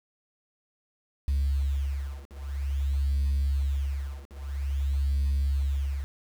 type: beating tone pair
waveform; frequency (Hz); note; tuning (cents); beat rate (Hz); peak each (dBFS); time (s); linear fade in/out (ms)
sine; 69 / 69.5; C#2 / C#2; -7 / +5; 0.5; -27; 1.28-6.04; 0
effects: tanh soft clip ceiling -19 dBFS + 8-bit